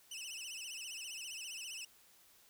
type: tone with vibrato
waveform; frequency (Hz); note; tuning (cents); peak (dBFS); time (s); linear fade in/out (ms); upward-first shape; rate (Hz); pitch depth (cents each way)
20% pulse; 2794; F7; 0; -38; 0.11-1.85; 5; sine; 15; 150
effects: white hiss -65 dBFS RMS until 2.49 s